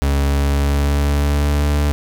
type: tone with pitch glide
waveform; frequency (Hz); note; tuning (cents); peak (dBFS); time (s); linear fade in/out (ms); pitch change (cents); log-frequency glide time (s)
40% pulse; 70.1 to 72.95; C#2 to D2; +20 to -11; -13; 0.02-1.92; 0; +69; 0.24-1.71
effects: none